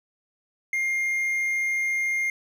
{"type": "tone", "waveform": "triangle", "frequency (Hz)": 2119, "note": "C7", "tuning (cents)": 21, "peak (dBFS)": -21, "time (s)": [0.73, 2.3], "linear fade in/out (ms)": 2, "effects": []}